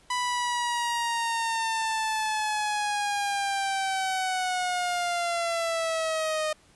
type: linear sweep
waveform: sawtooth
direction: down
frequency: 994 to 615 Hz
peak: -22 dBFS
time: 0.1-6.53 s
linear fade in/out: 5 ms
effects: pink hiss -59 dBFS RMS until 6.75 s + resampled to 24000 Hz